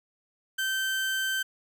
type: tone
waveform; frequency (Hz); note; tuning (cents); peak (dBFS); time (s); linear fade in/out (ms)
30% pulse; 1550; G6; -20; -24; 0.58-1.43; 10
effects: none